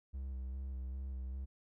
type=tone with vibrato; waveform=triangle; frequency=65.41 Hz; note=C2; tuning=in tune; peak=-37 dBFS; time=0.13-1.46 s; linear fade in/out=20 ms; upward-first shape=square; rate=2.5 Hz; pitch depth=30 cents each way; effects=none